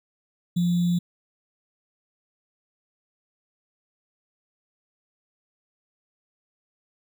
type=tone with sample-and-hold; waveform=sine; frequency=174.61 Hz; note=F3; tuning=in tune; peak=-19 dBFS; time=0.56-0.99 s; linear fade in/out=10 ms; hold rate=3675 Hz; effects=none